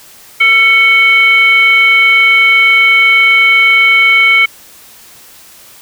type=tone with frequency modulation; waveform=sine; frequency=2217 Hz; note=C#7; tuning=in tune; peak=-4 dBFS; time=0.4-4.46 s; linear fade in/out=10 ms; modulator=872 Hz; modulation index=0.54; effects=white hiss -38 dBFS RMS until 5.81 s